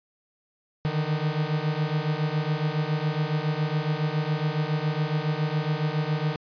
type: beating tone pair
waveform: 45% pulse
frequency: 149.6 / 156.8 Hz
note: D3 / D#3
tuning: +32 / +14 cents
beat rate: 7.2 Hz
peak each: -27 dBFS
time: 0.85-6.36 s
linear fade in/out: 0 ms
effects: resampled to 11025 Hz